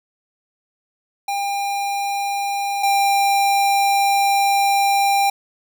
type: tone pair in turn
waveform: square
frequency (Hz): 801 / 795.5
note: G5 / G5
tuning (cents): +37 / +25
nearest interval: unison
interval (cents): 12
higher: first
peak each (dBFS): -21 / -15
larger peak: second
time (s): 1.28-2.83 / 2.83-5.3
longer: second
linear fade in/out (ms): 5
effects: none